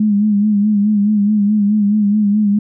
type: tone with vibrato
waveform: sine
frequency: 207.7 Hz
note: G#3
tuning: in tune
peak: -10 dBFS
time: 0-2.59 s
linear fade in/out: 5 ms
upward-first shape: sine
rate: 4.7 Hz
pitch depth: 57 cents each way
effects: none